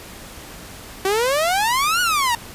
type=exponential two-way sweep; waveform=sawtooth; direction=up then down; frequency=374.6 to 1480 to 911 Hz; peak=-13 dBFS; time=1.05-2.35 s; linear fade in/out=2 ms; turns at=2.01 s; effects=pink hiss -38 dBFS RMS until 2.54 s + resampled to 32000 Hz